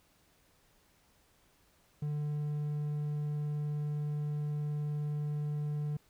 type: tone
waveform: triangle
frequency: 148.4 Hz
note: D3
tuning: 18 cents sharp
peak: -30 dBFS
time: 2.02-5.97 s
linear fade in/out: 5 ms
effects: pink hiss -68 dBFS RMS until 6.09 s